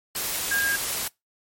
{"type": "tone in noise", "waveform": "sine", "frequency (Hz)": 1621, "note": "G#6", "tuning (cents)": -42, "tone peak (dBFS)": -22, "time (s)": [0.51, 0.76], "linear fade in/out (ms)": 5, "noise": "white", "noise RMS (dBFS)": -28, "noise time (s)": [0.15, 1.08], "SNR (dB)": 3, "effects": ["noise-tail reverb RT60 0.2 s tail -25 dB re dry", "MP3 64 kbps"]}